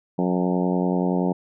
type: harmonic tone with a mistuned harmonic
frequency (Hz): 90.5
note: F#2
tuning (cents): -38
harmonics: 2 / 3 / 4 / 5 / 6 / 7 / 8 / 9 / 10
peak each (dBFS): -22 / -26 / -28 / -30 / -32 / -33 / -34 / -35 / -36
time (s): 0.18-1.33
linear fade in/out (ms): 10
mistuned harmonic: 9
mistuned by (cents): +23
effects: none